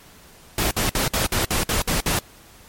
pink noise bursts, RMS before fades -21 dBFS, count 9, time 0.58-2.19 s, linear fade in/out 2 ms, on 130 ms, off 55 ms, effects pink hiss -48 dBFS RMS until 2.68 s + MP3 64 kbps

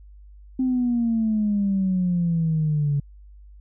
sine exponential sweep, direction down, 261.6 to 141.2 Hz, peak -18 dBFS, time 0.59-3 s, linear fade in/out 5 ms, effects tanh soft clip ceiling -14 dBFS + added 50 Hz sine -43 dBFS peak until 3.6 s

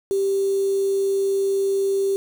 sine tone with quantisation, 392 Hz, G4, in tune, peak -18 dBFS, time 0.11-2.16 s, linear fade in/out 0 ms, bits 6, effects none

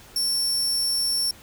sawtooth tone, 5440 Hz, F8, 46 cents flat, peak -19 dBFS, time 0.16-1.31 s, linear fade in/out 2 ms, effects pink hiss -48 dBFS RMS until 1.42 s

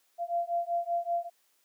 sine beating tone pair, 686 / 691.2 Hz, F5 / F5, -31 / -18 cents, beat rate 5.2 Hz, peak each -31 dBFS, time 0.18-1.3 s, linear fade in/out 50 ms, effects white hiss -70 dBFS RMS until 1.64 s + high-pass 300 Hz 12 dB/octave

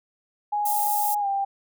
sine tone with pitch glide, 830.6 to 791.3 Hz, G#5 to G5, 0 to +16 cents, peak -22 dBFS, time 0.52-1.45 s, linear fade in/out 10 ms, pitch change -84 cents, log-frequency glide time 1.19-1.27 s
white high-pass noise, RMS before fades -28 dBFS, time 0.65-1.15 s, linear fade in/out 10 ms, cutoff 11000 Hz, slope 12 dB/octave
effects none

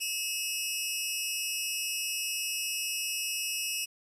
15% pulse tone pair together, 2600 / 2863 Hz, E7 / F7, -24 / +42 cents, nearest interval major second, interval 166 cents, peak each -26 / -27 dBFS, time 0-3.86 s, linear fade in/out 20 ms, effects resampled to 32000 Hz + 10-bit

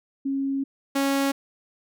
sine / sawtooth tone pair in turn, 273.2 / 275.6 Hz, C#4 / C#4, -25 / -10 cents, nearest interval unison, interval 15 cents, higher second, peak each -23 / -17 dBFS, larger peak second, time 0.25-0.64 / 0.95-1.32 s, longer first, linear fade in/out 10 ms, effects none

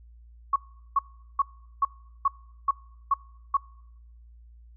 sine tone bursts, 1108.7 Hz, C#6, in tune, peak -18 dBFS, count 8, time 0.53-3.57 s, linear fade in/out 5 ms, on 30 ms, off 400 ms, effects noise-tail reverb RT60 0.8 s tail -23 dB re dry + added 58 Hz sine -48 dBFS peak until 4.76 s

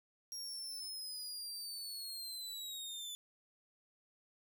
sawtooth linear sweep, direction down, 5620 to 3476 Hz, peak -40 dBFS, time 0.32-3.15 s, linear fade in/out 0 ms, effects none

